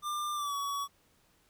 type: tone with pitch glide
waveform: square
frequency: 1194 to 1128.9 Hz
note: D6 to C#6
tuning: +28 to +31 cents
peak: -33 dBFS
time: 0.02-0.88 s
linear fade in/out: 50 ms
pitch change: -97 cents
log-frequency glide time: 0.34-0.55 s
effects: pink hiss -68 dBFS RMS until 1.49 s